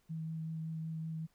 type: tone with vibrato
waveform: sine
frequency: 160.5 Hz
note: E3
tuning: 46 cents flat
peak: -37 dBFS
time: 0.09-1.27 s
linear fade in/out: 20 ms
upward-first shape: sine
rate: 5.3 Hz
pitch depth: 11 cents each way
effects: pink hiss -74 dBFS RMS until 1.34 s